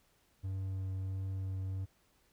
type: tone with vibrato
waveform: triangle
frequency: 95.3 Hz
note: G2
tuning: 48 cents flat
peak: -33 dBFS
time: 0.43-1.86 s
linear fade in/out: 20 ms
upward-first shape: triangle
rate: 1.5 Hz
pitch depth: 10 cents each way
effects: pink hiss -71 dBFS RMS until 2.32 s